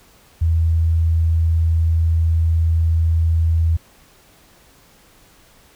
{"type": "tone", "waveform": "sine", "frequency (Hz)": 81.9, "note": "E2", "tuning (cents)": -11, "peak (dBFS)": -13, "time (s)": [0.41, 3.77], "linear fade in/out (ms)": 10, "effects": ["pink hiss -51 dBFS RMS until 5.75 s"]}